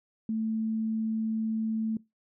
sine tone, 221.1 Hz, A3, 9 cents sharp, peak -27 dBFS, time 0.29-1.97 s, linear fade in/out 2 ms, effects noise-tail reverb RT60 0.2 s tail -21 dB re dry

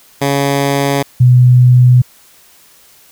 10% pulse / sine tone pair in turn, 140 / 124.68 Hz, C#3 / B2, +18 / +17 cents, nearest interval major second, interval 201 cents, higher first, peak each -3 dBFS, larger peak neither, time 0.21-1.03 / 1.2-2.02 s, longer neither, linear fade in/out 10 ms, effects white hiss -45 dBFS RMS until 3.11 s

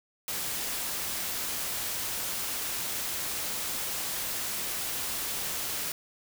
white noise, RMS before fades -33 dBFS, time 0.28-5.92 s, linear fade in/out 2 ms, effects none

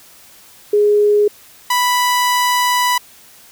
sine / sawtooth tone pair in turn, 415.3 / 987.8 Hz, G#4 / B5, 0 / 0 cents, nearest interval octave + minor third, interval 1500 cents, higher second, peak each -9 dBFS, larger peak neither, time 0.73-1.28 / 1.7-2.98 s, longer second, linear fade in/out 5 ms, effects white hiss -44 dBFS RMS until 3.51 s

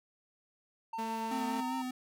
triangle tone with pitch glide, 904 to 919.8 Hz, A5 to A#5, +47 to -23 cents, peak -34 dBFS, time 0.93-1.82 s, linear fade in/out 5 ms, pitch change +30 cents, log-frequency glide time 1.32-1.64 s
sawtooth tone, 223.8 Hz, A3, 30 cents sharp, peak -34 dBFS, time 0.98-1.61 s, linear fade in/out 10 ms
square tone with vibrato, 257.5 Hz, C4, 28 cents flat, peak -36 dBFS, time 1.31-1.91 s, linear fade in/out 5 ms, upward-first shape sine, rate 5 Hz, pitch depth 30 cents each way
effects none

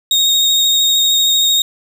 35% pulse tone with vibrato, 3729 Hz, A#7, in tune, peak -9 dBFS, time 0.11-1.62 s, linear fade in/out 2 ms, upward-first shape sine, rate 13 Hz, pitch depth 23 cents each way, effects none

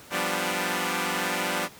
5% pulse chord, G dominant seventh, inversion third, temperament equal, 174.61 / 196 / 246.9 / 293.7 Hz, F3 / G3 / B3 / D4, 0 / 0 / 0 / 0 cents, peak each -20 dBFS, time 0.1-1.69 s, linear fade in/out 50 ms, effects pink hiss -48 dBFS RMS until 1.79 s + high-pass 100 Hz 12 dB/octave

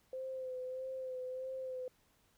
sine tone with vibrato, 516 Hz, C5, 24 cents flat, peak -39 dBFS, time 0.13-1.88 s, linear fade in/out 2 ms, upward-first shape sine, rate 1.6 Hz, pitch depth 29 cents each way, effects pink hiss -72 dBFS RMS until 2.37 s

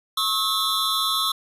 square tone cluster, 1092 / 1291 / 3410 / 3616 / 4001 Hz, C#6 / E6 / G#7 / A7 / B7, -26 / -37 / +45 / +47 / +22 cents, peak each -28 dBFS, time 0.17-1.32 s, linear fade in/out 5 ms, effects resampled to 32000 Hz

